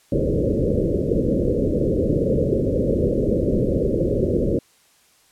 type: low-pass noise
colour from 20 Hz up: white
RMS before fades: -20 dBFS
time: 0.12-4.59 s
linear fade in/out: 5 ms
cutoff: 560 Hz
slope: 96 dB/octave
effects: white hiss -57 dBFS RMS until 5.31 s + low-pass 11000 Hz 12 dB/octave